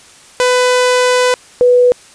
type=tone pair in turn; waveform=sawtooth / sine; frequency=499.8 / 493.2 Hz; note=B4 / B4; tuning=+21 / -2 cents; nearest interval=unison; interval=23 cents; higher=first; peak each=-5 dBFS; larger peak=neither; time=0.4-1.34 / 1.61-1.92 s; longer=first; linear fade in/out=0 ms; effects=white hiss -41 dBFS RMS until 2.14 s + resampled to 22050 Hz